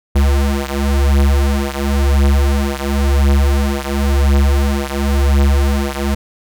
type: beating tone pair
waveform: square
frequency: 69.3 / 70.25 Hz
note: C#2 / C#2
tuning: 0 / +24 cents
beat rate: 0.95 Hz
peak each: -14 / -16 dBFS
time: 0.15-6.15 s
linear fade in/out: 10 ms
effects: none